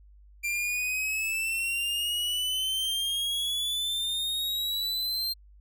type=exponential sweep; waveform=45% pulse; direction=up; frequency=2369 to 4186 Hz; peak=-27 dBFS; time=0.43-5.34 s; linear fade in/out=20 ms; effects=added 50 Hz sine -51 dBFS peak until 5.6 s